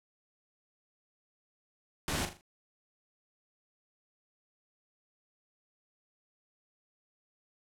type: noise with echo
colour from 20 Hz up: pink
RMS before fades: -33 dBFS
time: 2.08-2.25 s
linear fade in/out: 0 ms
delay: 40 ms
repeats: 4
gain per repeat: -8 dB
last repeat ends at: 2.41 s
effects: low-pass 11000 Hz 12 dB/octave